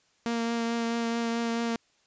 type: tone with vibrato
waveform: sawtooth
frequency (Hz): 232.1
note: A#3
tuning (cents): -7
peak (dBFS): -23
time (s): 0.26-1.76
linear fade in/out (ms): 0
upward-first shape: triangle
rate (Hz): 4.6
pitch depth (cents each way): 16
effects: white hiss -67 dBFS RMS until 2.06 s + resampled to 16000 Hz